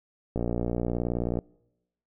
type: click train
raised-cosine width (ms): 2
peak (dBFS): -15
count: 62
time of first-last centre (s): 0.36-1.389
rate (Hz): 59.3
effects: noise-tail reverb RT60 0.9 s tail -25 dB re dry